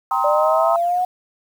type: chord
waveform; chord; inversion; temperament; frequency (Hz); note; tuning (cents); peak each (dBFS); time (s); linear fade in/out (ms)
sine; C minor seventh; second; equal with one note detuned; 784 / 932.3 / 1046.5 / 1271.4; G5 / Bb5 / C6 / Eb6; 0 / 0 / 0 / +37; -22; 0.11-0.76; 2
type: exponential sweep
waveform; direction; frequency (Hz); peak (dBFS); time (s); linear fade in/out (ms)
sine; up; 587.3 to 735; -16; 0.24-1.05; 5
effects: 7-bit